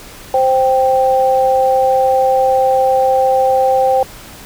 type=tone pair together; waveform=sine; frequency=523.3 / 784 Hz; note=C5 / G5; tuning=0 / 0 cents; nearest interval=perfect fifth; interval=700 cents; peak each=-12 dBFS; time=0.34-4.03 s; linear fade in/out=2 ms; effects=pink hiss -35 dBFS RMS until 4.45 s